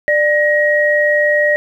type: tone pair together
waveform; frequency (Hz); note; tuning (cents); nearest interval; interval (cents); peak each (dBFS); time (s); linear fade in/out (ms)
sine; 594 / 1890.6; D5 / A#6; +20 / +24; octave + minor sixth; 2004; -13 / -13; 0.08-1.56; 0
effects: 8-bit